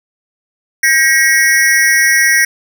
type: tone with amplitude modulation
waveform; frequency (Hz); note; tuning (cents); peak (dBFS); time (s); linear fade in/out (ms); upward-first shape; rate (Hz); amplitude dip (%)
square; 1898; A#6; +31; -4; 0.83-2.45; 5; sine; 294; 100
effects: none